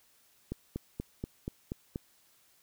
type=click train; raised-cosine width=3 ms; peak=-22 dBFS; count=7; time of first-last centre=0.52-1.959 s; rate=4.17 Hz; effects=white hiss -66 dBFS RMS until 2.62 s